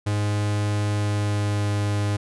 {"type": "tone with pitch glide", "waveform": "45% pulse", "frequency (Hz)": [103.83, 102.93], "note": ["G#2", "G#2"], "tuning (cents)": [0, -15], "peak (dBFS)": -21, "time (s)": [0.06, 2.17], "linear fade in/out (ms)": 10, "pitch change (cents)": -15, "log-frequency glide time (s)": [0.88, 1.74], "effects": ["resampled to 24000 Hz"]}